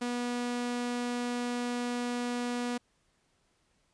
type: tone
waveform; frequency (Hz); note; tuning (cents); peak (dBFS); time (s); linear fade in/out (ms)
sawtooth; 243; B3; -28; -27; 0.01-2.78; 10
effects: pink hiss -72 dBFS RMS until 3.93 s + resampled to 22050 Hz